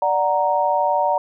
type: chord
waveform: sine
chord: D augmented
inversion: none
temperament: equal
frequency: 587.3 / 740 / 932.3 Hz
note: D5 / F#5 / A#5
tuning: 0 / 0 / 0 cents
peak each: -21 / -21 / -19 dBFS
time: 0.02-1.18 s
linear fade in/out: 2 ms
effects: none